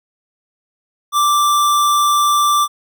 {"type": "tone", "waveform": "square", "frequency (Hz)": 1174.7, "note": "D6", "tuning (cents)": 0, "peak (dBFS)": -12, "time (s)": [1.12, 2.68], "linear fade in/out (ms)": 50, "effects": []}